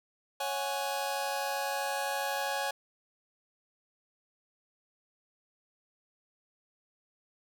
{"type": "chord", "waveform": "sawtooth", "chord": "C# suspended fourth", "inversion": "none", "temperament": "just", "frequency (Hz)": [554.4, 739.2, 831.5], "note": ["C#5", "F#5", "G#5"], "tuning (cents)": [0, -2, 2], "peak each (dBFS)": [-32, -34, -30], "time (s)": [0.4, 2.71], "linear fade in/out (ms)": 5, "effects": []}